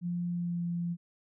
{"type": "tone with pitch glide", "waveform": "sine", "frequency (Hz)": [174.61, 172.21], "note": ["F3", "F3"], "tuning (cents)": [0, -24], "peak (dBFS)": -30, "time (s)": [0.01, 0.97], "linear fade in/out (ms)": 50, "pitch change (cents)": -24, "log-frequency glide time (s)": [0.29, 0.65], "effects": []}